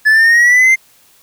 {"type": "exponential sweep", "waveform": "triangle", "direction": "up", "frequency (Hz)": [1719, 2105], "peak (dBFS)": -4, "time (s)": [0.05, 0.76], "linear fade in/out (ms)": 20, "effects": ["white hiss -49 dBFS RMS until 1.22 s"]}